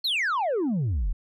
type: exponential sweep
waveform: sine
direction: down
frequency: 4435 to 35.82 Hz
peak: -20 dBFS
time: 0.04-1.13 s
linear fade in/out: 10 ms
effects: tanh soft clip ceiling -22 dBFS